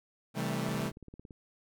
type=chord; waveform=sawtooth; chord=A minor seventh; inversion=first; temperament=equal with one note detuned; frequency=130.81 / 161.61 / 196 / 220 Hz; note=C3 / E3 / G3 / A3; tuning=0 / -34 / 0 / 0 cents; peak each=-33 dBFS; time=0.34-0.92 s; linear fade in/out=50 ms
type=click train; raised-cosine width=3 ms; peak=-35 dBFS; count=12; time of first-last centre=0.69-1.308 s; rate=17.8 Hz
effects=none